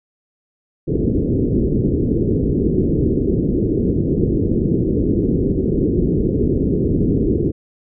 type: low-pass noise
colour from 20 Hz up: white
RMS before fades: -17 dBFS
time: 0.87-7.52 s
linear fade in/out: 20 ms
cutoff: 420 Hz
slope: 48 dB/octave
effects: none